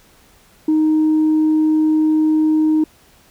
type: tone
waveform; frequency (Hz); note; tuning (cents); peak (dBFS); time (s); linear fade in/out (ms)
sine; 311.1; D#4; 0; -10; 0.68-2.84; 5
effects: tanh soft clip ceiling -9 dBFS + pink hiss -51 dBFS RMS until 3.3 s